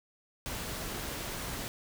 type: noise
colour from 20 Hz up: pink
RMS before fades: -38 dBFS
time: 0.46-1.68 s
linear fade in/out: 0 ms
effects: none